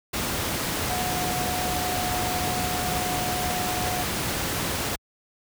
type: tone in noise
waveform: sine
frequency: 726 Hz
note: F#5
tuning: 33 cents flat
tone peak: -29 dBFS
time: 0.89-4.03 s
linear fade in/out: 10 ms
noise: pink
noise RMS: -27 dBFS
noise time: 0.13-4.96 s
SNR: -5 dB
effects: high-pass 60 Hz 12 dB/octave